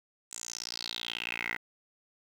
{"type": "tone with band-pass filter sweep", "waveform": "10% pulse", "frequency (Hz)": 58.3, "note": "A#1", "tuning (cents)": 1, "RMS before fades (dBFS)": -38, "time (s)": [0.31, 1.57], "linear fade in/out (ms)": 10, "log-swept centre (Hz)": [7800, 1900], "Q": 6.4, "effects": ["9-bit"]}